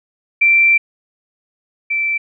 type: tone pair in turn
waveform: sine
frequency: 2349 / 2333 Hz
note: D7 / D7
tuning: 0 / -12 cents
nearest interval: unison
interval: 12 cents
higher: first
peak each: -8 / -15 dBFS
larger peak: first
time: 0.41-0.78 / 1.9-2.18 s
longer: first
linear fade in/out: 10 ms
effects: none